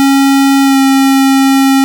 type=tone with pitch glide; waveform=square; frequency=274 to 270.2 Hz; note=C#4 to C#4; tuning=-20 to -44 cents; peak=-6 dBFS; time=0-1.84 s; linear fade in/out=0 ms; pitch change=-24 cents; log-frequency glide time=0.63-0.78 s; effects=none